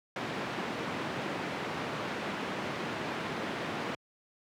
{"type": "band-pass noise", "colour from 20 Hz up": "pink", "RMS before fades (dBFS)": -36, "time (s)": [0.16, 3.95], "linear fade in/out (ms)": 2, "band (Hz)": [160, 2600], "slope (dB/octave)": 12, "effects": ["high-pass 100 Hz 12 dB/octave"]}